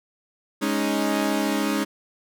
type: chord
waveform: sawtooth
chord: Ab suspended fourth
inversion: none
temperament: equal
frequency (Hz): 207.7 / 277.2 / 311.1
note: Ab3 / Db4 / Eb4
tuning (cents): 0 / 0 / 0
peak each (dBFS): -22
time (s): 0.61-1.85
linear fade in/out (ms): 20
effects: none